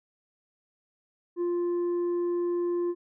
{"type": "tone with tanh clipping", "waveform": "triangle", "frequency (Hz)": 349.2, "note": "F4", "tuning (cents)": 0, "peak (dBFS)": -26, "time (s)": [1.36, 2.95], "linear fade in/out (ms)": 50, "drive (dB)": 8, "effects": []}